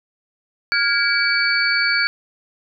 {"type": "tone cluster", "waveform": "sine", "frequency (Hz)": [1410, 1648, 2291, 4490], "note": ["F6", "G#6", "D7", "C#8"], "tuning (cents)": [16, -14, -44, 21], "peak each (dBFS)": -21, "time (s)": [0.72, 2.07], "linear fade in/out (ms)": 0, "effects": []}